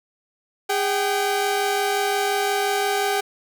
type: tone pair together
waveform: sawtooth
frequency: 407.4 / 769.1 Hz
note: G#4 / G5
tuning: -33 / -33 cents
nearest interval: major seventh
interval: 1100 cents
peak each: -19 dBFS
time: 0.69-3.21 s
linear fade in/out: 10 ms
effects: none